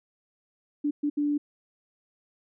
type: tone bursts at uneven times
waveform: sine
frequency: 292.3 Hz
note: D4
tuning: 8 cents flat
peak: -23 dBFS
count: 3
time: 0.84-0.91 / 1.03-1.1 / 1.17-1.38 s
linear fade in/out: 10 ms
effects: none